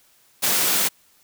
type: high-pass noise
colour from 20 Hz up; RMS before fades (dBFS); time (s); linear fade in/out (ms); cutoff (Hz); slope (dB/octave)
white; -20; 0.42-0.89; 20; 130; 48
effects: white hiss -58 dBFS RMS until 1.23 s